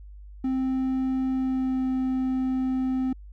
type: tone with pitch glide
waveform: triangle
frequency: 261.6 to 259.5 Hz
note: C4 to C4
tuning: 0 to -14 cents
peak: -21 dBFS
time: 0.44-3.13 s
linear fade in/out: 5 ms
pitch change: -14 cents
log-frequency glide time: 1.31-1.86 s
effects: added 50 Hz sine -41 dBFS peak until 3.32 s